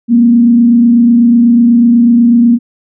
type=tone with frequency modulation; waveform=sine; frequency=236.4 Hz; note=A#3; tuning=24 cents sharp; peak=-3 dBFS; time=0.08-2.59 s; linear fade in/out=50 ms; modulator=28.1 Hz; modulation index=0.39; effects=none